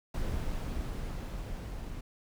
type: noise with level ramp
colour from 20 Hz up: brown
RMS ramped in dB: -33 to -40 dBFS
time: 0.14-2.01 s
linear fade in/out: 5 ms
effects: none